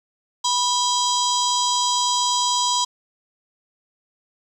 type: harmonic tone with a mistuned harmonic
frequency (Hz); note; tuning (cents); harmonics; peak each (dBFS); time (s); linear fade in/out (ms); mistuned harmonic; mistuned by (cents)
984; B5; -7; 1 / 3 / 4 / 5 / 6 / 7 / 8; -21 / -26 / -27 / -28 / -29 / -29 / -30; 0.44-2.85; 10; 3; +150
effects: 8-bit